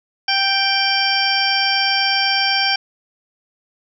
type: harmonic tone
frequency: 784 Hz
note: G5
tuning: in tune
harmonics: 1 / 2 / 3 / 4 / 6 / 7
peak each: -22 / -22 / -22 / -22 / -22 / -22 dBFS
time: 0.28-2.76 s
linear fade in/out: 5 ms
effects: none